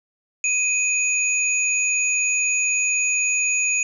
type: tone pair together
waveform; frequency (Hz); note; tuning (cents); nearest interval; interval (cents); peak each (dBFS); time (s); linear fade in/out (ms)
sine; 2501 / 6798; D#7 / G#8; +8 / +39; octave + perfect fourth; 1731; -20 / -22; 0.44-3.83; 2
effects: none